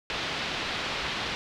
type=low-pass noise; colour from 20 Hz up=white; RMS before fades=-32 dBFS; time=0.1-1.35 s; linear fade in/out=0 ms; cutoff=4000 Hz; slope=24 dB/octave; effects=none